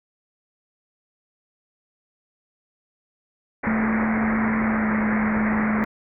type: low-pass noise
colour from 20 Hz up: white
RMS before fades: -27 dBFS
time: 3.63-5.85 s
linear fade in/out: 10 ms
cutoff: 2200 Hz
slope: 96 dB/octave
type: tone with pitch glide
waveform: sine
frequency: 220 to 215.5 Hz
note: A3 to A3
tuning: 0 to -36 cents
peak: -20 dBFS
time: 3.67-5.84 s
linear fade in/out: 0 ms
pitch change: -36 cents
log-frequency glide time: 4.67-4.92 s
effects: none